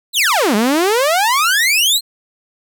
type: exponential two-way sweep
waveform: sawtooth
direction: down then up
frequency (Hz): 4272 to 200 to 4272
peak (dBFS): -8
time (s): 0.13-2.01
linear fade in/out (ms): 50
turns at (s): 0.55
effects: none